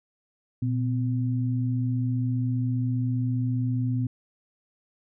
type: tone pair together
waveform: sine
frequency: 120 / 254.9 Hz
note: B2 / C4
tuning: -49 / -45 cents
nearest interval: octave + minor second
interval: 1304 cents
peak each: -24 / -29 dBFS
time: 0.62-4.07 s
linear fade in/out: 5 ms
effects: none